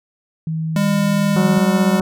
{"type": "tone", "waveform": "sine", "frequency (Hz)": 160, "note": "D#3", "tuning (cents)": 49, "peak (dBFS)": -19, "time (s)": [0.47, 1.58], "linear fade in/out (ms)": 2}
{"type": "tone with pitch glide", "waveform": "square", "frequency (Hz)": [202.3, 200.7], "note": ["G#3", "G3"], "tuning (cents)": [-45, 41], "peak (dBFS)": -16, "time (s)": [0.76, 2], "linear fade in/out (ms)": 2, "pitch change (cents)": -14, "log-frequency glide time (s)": [1.57, 1.74]}
{"type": "harmonic tone", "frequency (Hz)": 185, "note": "F#3", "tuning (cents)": 0, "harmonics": [1, 2, 3, 4, 5, 6, 7, 8], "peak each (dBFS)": [-17, -23, -27, -29, -31, -33, -34, -35], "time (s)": [1.36, 2.01], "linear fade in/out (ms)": 2}
{"effects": []}